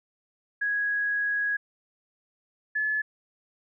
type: tone pair in turn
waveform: sine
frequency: 1661.2 / 1718.8 Hz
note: G#6 / A6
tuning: 0 / -41 cents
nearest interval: minor second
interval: 59 cents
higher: second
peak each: -24 dBFS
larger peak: neither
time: 0.61-1.57 / 2.75-3.02 s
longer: first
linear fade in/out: 10 ms
effects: none